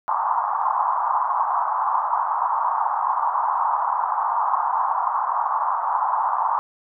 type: band-pass noise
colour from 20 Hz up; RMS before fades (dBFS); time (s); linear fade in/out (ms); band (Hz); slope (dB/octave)
pink; -22; 0.08-6.59; 0; 860 to 1100; 48
effects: none